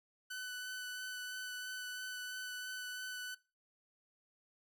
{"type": "tone with vibrato", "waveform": "sawtooth", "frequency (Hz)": 1500, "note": "F#6", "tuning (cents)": 23, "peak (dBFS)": -38, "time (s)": [0.3, 3.35], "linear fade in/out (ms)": 10, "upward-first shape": "sine", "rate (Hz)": 3, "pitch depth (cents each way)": 11, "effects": ["noise-tail reverb RT60 0.3 s tail -21 dB re dry"]}